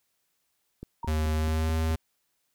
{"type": "click train", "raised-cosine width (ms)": 3, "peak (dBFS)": -26, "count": 6, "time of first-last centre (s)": [0.83, 1.91], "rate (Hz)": 4.63}
{"type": "tone with exponential decay", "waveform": "sine", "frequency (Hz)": 932.3, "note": "A#5", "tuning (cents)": 0, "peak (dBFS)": -30, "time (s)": [1.03, 1.17], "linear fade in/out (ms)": 5, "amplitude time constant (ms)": 29}
{"type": "tone with pitch glide", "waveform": "square", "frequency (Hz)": [77.78, 80.15], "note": ["D#2", "E2"], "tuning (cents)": [0, -48], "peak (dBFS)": -25, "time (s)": [1.07, 1.96], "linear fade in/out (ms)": 10, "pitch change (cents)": 52, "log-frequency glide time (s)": [1.33, 1.74]}
{"effects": ["white hiss -75 dBFS RMS until 2.54 s"]}